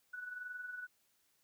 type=tone with amplitude modulation; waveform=sine; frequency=1480 Hz; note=F#6; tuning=in tune; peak=-40 dBFS; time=0.13-0.87 s; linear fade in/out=10 ms; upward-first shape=sine; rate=21.6 Hz; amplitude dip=55%; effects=white hiss -75 dBFS RMS until 1.43 s